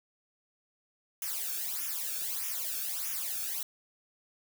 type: noise with flanger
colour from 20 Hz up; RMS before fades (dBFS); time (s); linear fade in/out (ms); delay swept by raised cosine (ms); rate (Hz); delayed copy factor
blue; -35; 1.22-3.63; 2; 0.23 to 1.02; 1.6; -1
effects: none